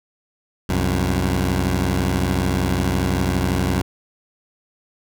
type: tone pair together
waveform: 15% pulse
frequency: 65.41 / 91.94 Hz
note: C2 / F#2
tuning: 0 / -10 cents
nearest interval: tritone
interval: 590 cents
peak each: -15 / -14 dBFS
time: 0.69-3.82 s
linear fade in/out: 5 ms
effects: none